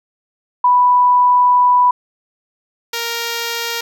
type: tone pair in turn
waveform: sine / 5% pulse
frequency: 987.8 / 466.2 Hz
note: B5 / A#4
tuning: 0 / 0 cents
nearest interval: octave + minor second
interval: 1300 cents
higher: first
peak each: -8 dBFS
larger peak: neither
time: 0.64-1.91 / 2.93-3.81 s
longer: first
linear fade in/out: 5 ms
effects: none